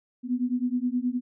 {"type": "beating tone pair", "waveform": "sine", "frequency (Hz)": [243.2, 252.7], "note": ["B3", "B3"], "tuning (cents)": [-26, 40], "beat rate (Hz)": 9.5, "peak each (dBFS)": -27, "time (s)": [0.23, 1.21], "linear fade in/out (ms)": 50, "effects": []}